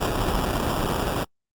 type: noise with sample-and-hold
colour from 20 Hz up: pink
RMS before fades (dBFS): -24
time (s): 0-1.25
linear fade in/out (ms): 20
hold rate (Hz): 2100
effects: noise-tail reverb RT60 0.1 s tail -25 dB re dry + Opus 48 kbps